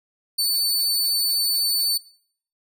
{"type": "tone", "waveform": "sawtooth", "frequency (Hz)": 4504, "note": "C#8", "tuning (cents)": 27, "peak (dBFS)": -16, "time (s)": [0.38, 1.98], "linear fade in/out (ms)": 10, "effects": ["noise-tail reverb RT60 0.6 s tail -22 dB re dry"]}